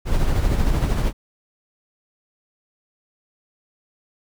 brown noise with tremolo, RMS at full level -17 dBFS, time 0.05-1.13 s, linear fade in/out 50 ms, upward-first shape sine, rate 13 Hz, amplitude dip 40%, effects none

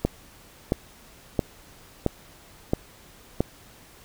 click train, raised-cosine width 2 ms, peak -7 dBFS, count 6, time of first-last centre 0.05-3.406 s, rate 1.49 Hz, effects pink hiss -51 dBFS RMS until 4.04 s

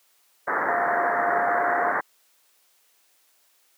white low-pass noise, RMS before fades -24 dBFS, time 0.47-2.01 s, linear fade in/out 10 ms, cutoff 1900 Hz, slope 96 dB/octave
sine tone with pitch glide, 700 to 705.3 Hz, F5 to F5, +4 to +17 cents, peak -23 dBFS, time 0.68-1.92 s, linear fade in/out 10 ms, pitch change +13 cents, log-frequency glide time 1.22-1.75 s
effects white hiss -63 dBFS RMS until 3.77 s + high-pass 400 Hz 12 dB/octave

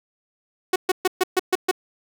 sawtooth tone bursts, 370 Hz, F#4, in tune, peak -12 dBFS, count 7, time 0.73-1.713 s, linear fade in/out 5 ms, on 29 ms, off 130 ms, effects none

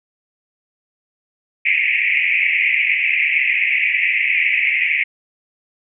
pink band-pass noise, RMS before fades -17 dBFS, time 1.65-5.04 s, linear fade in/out 10 ms, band 2000 to 2600 Hz, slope 96 dB/octave, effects none

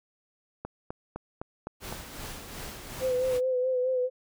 click train, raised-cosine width 1 ms, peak -21 dBFS, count 6, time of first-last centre 0.65-1.926 s, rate 3.92 Hz
pink noise with tremolo, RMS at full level -39 dBFS, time 1.8-3.41 s, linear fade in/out 50 ms, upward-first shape sine, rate 2.7 Hz, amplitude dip 45%
sine tone with vibrato, 509 Hz, C5, 48 cents flat, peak -24 dBFS, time 3-4.1 s, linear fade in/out 50 ms, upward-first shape sine, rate 4.7 Hz, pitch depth 38 cents each way
effects none

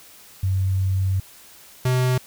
sine / square tone pair in turn, 95.1 / 127.19 Hz, F#2 / C3, +48 / -49 cents, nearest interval perfect fourth, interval 503 cents, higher second, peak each -18 dBFS, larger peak neither, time 0.43-1.2 / 1.85-2.18 s, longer first, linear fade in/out 5 ms, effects white hiss -47 dBFS RMS until 2.26 s

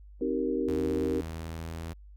sine chord, C minor seventh, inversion none, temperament equal with one note detuned, 261.6 / 311.1 / 383.3 / 466.2 Hz, C4 / Eb4 / G4 / Bb4, 0 / 0 / -39 / 0 cents, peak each -32 dBFS, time 0.21-1.21 s, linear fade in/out 5 ms
sawtooth tone with pitch glide, 80.3 to 82.13 Hz, E2 to E2, -45 to -6 cents, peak -32 dBFS, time 0.68-1.93 s, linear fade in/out 0 ms, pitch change +39 cents, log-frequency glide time 1.06-1.7 s
effects added 50 Hz sine -47 dBFS peak until 2.16 s + Opus 48 kbps

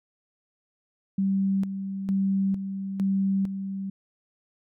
sine tone with tremolo, 194.3 Hz, G3, 15 cents flat, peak -21 dBFS, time 1.18-3.9 s, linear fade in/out 5 ms, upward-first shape square, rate 1.1 Hz, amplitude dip 60%, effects none

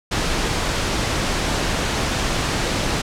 pink noise, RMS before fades -21 dBFS, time 0.11-3.02 s, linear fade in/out 10 ms, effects low-pass 7000 Hz 12 dB/octave

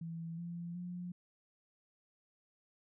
sine tone with pitch steps, 165.5 / 171.44 / 177.58 Hz, E3 / F3 / F3, +7 / -32 / +29 cents, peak -40 dBFS, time 0.01-1.12 s, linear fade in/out 5 ms, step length 370 ms, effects none

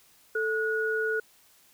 sine tone pair together, 440 / 1455.4 Hz, A4 / F#6, 0 / -29 cents, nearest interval octave + major sixth, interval 2071 cents, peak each -28 dBFS, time 0.35-1.2 s, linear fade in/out 5 ms, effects white hiss -60 dBFS RMS until 1.73 s

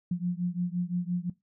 sine beating tone pair, 174.61 / 180.41 Hz, F3 / F#3, 0 / -43 cents, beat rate 5.8 Hz, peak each -30 dBFS, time 0.11-1.3 s, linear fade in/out 5 ms, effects noise-tail reverb RT60 0.2 s tail -20 dB re dry

